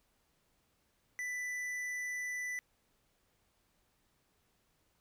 sine tone with tanh clipping, 1986 Hz, B6, 9 cents sharp, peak -38 dBFS, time 1.19-2.59 s, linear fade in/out 0 ms, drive 11 dB, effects pink hiss -75 dBFS RMS until 5 s

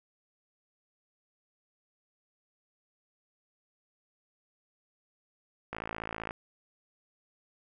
click train, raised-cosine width 0.5 ms, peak -21 dBFS, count 33, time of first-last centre 5.73-6.309 s, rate 55.3 Hz, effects none

